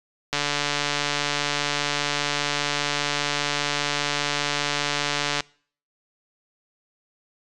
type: click train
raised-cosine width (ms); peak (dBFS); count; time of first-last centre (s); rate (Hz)
0.2; -6; 737; 0.33-5.406; 145
effects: noise-tail reverb RT60 0.5 s tail -24 dB re dry + resampled to 24000 Hz